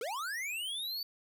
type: linear sweep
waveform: square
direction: up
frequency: 415.3 to 4584 Hz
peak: -36 dBFS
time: 0.01-1.03 s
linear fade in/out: 2 ms
effects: none